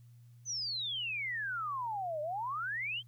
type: exponential two-way sweep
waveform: sine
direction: down then up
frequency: 6250 to 587.3 to 3225 Hz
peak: -34 dBFS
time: 0.45-3.03 s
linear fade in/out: 50 ms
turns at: 2.21 s
effects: added 119 Hz sine -54 dBFS peak until 3.07 s + white hiss -75 dBFS RMS until 3.07 s